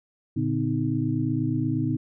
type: tone cluster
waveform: sine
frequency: 114.6 / 143 / 255.2 / 312.6 Hz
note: A#2 / D3 / C4 / D#4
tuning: -29 / -46 / -43 / +8 cents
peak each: -28 dBFS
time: 0.36-1.97 s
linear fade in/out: 10 ms
effects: none